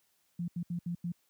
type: tone bursts at uneven times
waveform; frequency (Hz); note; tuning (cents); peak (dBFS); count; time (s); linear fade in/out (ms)
sine; 172.9; F3; -17; -32; 5; 0.39-0.48 / 0.56-0.63 / 0.7-0.79 / 0.86-0.95 / 1.04-1.12; 5
effects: white hiss -73 dBFS RMS until 1.29 s + high-pass 60 Hz 12 dB/octave